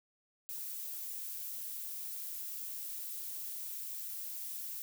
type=noise; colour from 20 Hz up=violet; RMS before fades=-42 dBFS; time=0.49-4.82 s; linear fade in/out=0 ms; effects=none